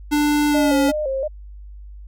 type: tone with pitch glide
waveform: square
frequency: 295.3 to 282.8 Hz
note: D4 to C#4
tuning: +10 to +35 cents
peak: -16 dBFS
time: 0.11-0.92 s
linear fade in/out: 20 ms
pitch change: -75 cents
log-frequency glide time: 0.48-0.77 s
type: tone with vibrato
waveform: sine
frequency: 570 Hz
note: C#5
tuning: 48 cents sharp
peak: -20 dBFS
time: 0.54-1.28 s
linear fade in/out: 10 ms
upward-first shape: square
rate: 2.9 Hz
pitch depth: 110 cents each way
effects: added 50 Hz sine -35 dBFS peak until 2.07 s